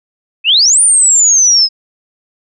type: exponential two-way sweep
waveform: sine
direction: up then down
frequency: 2489 to 9390 to 5060 Hz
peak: -5 dBFS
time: 0.44-1.69 s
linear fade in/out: 50 ms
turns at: 0.81 s
effects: none